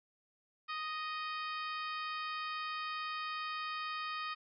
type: harmonic tone with a mistuned harmonic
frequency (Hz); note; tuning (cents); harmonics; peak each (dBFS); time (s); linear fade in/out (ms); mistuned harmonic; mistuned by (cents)
622.3; D#5; 0; 2 / 3 / 4 / 5 / 6 / 7 / 8; -39 / -46 / -46 / -50 / -51 / -52 / -54; 0.68-4.35; 20; 7; +42
effects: none